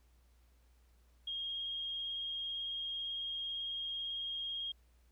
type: tone with vibrato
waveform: sine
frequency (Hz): 3246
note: G#7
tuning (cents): -40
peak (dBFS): -37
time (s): 1.27-4.72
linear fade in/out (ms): 5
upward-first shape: sine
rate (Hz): 18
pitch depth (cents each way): 13
effects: added 60 Hz sine -64 dBFS peak until 5.11 s + pink hiss -75 dBFS RMS until 5.11 s